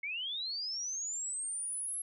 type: linear sweep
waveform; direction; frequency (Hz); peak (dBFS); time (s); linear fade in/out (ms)
sine; up; 2159 to 11175; -35; 0.03-2.02; 5
effects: none